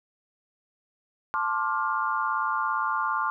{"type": "chord", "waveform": "sine", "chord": "D minor seventh", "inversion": "second", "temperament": "just", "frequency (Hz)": [881, 1057.2, 1174.7, 1409.6], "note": ["A5", "C6", "D6", "F6"], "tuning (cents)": [2, 18, 0, 16], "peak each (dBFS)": [-31, -29, -29, -30], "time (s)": [1.34, 3.3], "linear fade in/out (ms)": 0, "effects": []}